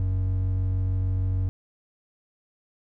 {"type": "tone pair together", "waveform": "triangle", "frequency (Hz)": [46.8, 93.6], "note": ["F#1", "F#2"], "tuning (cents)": [20, 20], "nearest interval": "octave", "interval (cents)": 1200, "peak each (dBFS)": [-27, -21], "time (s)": [0, 1.49], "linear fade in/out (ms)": 0, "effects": []}